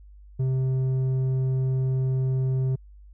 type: tone with low-pass filter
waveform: square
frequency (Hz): 130.81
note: C3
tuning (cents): 0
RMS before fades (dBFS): -24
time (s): 0.39-2.76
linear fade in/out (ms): 10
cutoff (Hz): 290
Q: 0.82
effects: added 50 Hz sine -45 dBFS peak until 3.13 s